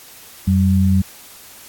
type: tone pair together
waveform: sine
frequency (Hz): 90.05 / 191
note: F#2 / G3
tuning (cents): -46 / -45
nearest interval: octave + minor second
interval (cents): 1301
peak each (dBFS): -14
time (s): 0.47-1.02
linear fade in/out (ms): 10
effects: white hiss -41 dBFS RMS until 1.68 s + AAC 64 kbps